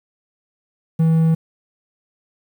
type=tone; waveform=triangle; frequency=162.1 Hz; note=E3; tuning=29 cents flat; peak=-10 dBFS; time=0.99-1.35 s; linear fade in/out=10 ms; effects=8-bit

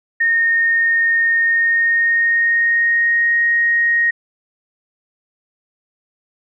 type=tone with pitch glide; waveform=sine; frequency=1841 to 1871 Hz; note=A#6 to A#6; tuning=-22 to +6 cents; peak=-12 dBFS; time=0.2-4.11 s; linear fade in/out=10 ms; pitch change=+28 cents; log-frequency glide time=1.36-3.42 s; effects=none

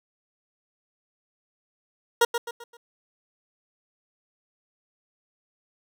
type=tone with echo; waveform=20% pulse; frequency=471.4 Hz; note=A#4; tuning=19 cents sharp; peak=-11 dBFS; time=2.21-2.25 s; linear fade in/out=5 ms; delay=130 ms; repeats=4; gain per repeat=-8 dB; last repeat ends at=2.77 s; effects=none

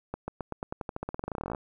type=accelerating click train; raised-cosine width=1 ms; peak=-19 dBFS; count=26; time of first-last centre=0.14-1.548 s; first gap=140 ms; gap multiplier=0.91; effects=10-bit

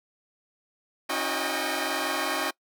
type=tone cluster; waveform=10% pulse; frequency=274.9 / 317.9 / 366.8 / 614 / 800 Hz; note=C#4 / D#4 / F#4 / D#5 / G5; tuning=-14 / +37 / -15 / -23 / +35 cents; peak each=-25 dBFS; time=1.09-2.51 s; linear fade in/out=10 ms; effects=noise-tail reverb RT60 0.1 s tail -23 dB re dry

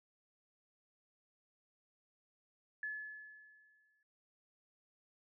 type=tone with exponential decay; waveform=sine; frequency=1716 Hz; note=A6; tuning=44 cents flat; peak=-37 dBFS; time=2.83-4.03 s; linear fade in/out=2 ms; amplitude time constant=260 ms; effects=none

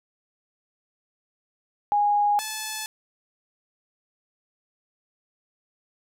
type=tone pair in turn; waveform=sine / 5% pulse; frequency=824 / 867.4 Hz; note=G#5 / A5; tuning=-14 / -25 cents; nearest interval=minor second; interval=89 cents; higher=second; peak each=-18 dBFS; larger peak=neither; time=1.92-2.39 / 2.39-2.86 s; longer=neither; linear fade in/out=0 ms; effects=none

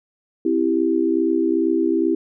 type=chord; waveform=sine; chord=C major; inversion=none; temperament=equal; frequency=261.6 / 329.6 / 392 Hz; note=C4 / E4 / G4; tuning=0 / 0 / 0 cents; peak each=-23 / -18 / -22 dBFS; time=0.45-2.15 s; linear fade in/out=5 ms; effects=none

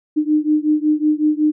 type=beating tone pair; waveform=sine; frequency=301.8 / 307.2 Hz; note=D4 / D#4; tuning=+47 / -22 cents; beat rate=5.4 Hz; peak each=-16 / -17 dBFS; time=0.16-1.52 s; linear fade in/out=20 ms; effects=none

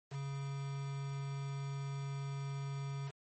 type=tone with quantisation; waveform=triangle; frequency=138.59 Hz; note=C#3; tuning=in tune; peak=-36 dBFS; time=0.1-3.12 s; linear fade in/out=50 ms; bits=8; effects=MP3 32 kbps

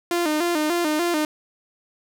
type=tone with vibrato; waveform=sawtooth; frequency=325 Hz; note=E4; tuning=24 cents flat; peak=-16 dBFS; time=0.11-1.25 s; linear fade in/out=2 ms; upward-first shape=square; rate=3.4 Hz; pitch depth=110 cents each way; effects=none

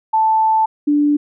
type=tone pair in turn; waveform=sine; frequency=880 / 293 Hz; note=A5 / D4; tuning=0 / -4 cents; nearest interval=octave + perfect fifth; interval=1904 cents; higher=first; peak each=-11 dBFS; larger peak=neither; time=0.13-0.66 / 0.87-1.17 s; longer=first; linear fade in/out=10 ms; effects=none

